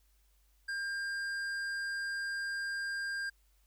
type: tone with tanh clipping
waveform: sine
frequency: 1600 Hz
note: G6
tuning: 35 cents sharp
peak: -36 dBFS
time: 0.68-3.3 s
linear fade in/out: 10 ms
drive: 11 dB
effects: added 50 Hz sine -66 dBFS peak until 3.66 s + white hiss -74 dBFS RMS until 3.66 s